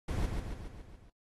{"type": "noise with echo", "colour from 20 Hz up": "brown", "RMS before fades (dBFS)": -33, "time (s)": [0.08, 0.26], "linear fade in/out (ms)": 5, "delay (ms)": 140, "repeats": 6, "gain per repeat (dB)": -4, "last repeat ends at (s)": 1.1, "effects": ["noise-tail reverb RT60 0.1 s tail -26 dB re dry", "AAC 32 kbps"]}